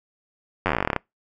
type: slowing click train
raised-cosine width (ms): 0.5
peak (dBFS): -6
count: 17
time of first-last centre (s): 0.66-0.963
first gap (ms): 10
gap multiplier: 1.08
effects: noise-tail reverb RT60 0.2 s tail -26 dB re dry